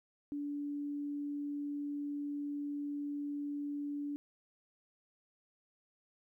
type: tone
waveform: sine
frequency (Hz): 288.9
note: D4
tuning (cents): -28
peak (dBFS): -36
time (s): 0.32-4.16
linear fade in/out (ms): 0
effects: 13-bit